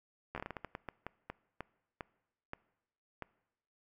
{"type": "slowing click train", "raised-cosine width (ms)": 0.5, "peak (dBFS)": -25, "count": 17, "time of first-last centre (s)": [0.35, 3.223], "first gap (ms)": 12, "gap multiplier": 1.31, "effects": ["noise-tail reverb RT60 0.9 s tail -22 dB re dry"]}